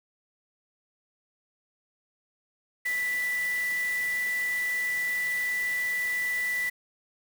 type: tone in noise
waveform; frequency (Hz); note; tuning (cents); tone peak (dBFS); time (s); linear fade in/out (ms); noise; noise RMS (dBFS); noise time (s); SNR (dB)
sine; 1975.5; B6; 0; -26; 2.85-6.7; 10; white; -41; 2.85-6.7; +12
effects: none